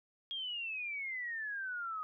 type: exponential sweep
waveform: sine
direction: down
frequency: 3276 to 1244.5 Hz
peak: -37 dBFS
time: 0.31-2.03 s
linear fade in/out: 0 ms
effects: none